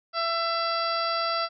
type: harmonic tone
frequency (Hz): 669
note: E5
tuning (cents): +25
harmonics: 1 / 2 / 3 / 4 / 5 / 6 / 7 / 8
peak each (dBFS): -30 / -27 / -38 / -40 / -41 / -40 / -32 / -43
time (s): 0.13-1.49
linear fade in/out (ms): 50
effects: none